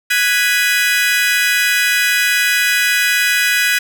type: chord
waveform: 35% pulse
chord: G# minor seventh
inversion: third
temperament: equal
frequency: 1480 / 1661.2 / 1975.5 / 2489 Hz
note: F#6 / G#6 / B6 / D#7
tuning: 0 / 0 / 0 / 0 cents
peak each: -17 / -16 / -17 / -16 dBFS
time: 0.1-3.79 s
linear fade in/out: 10 ms
effects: none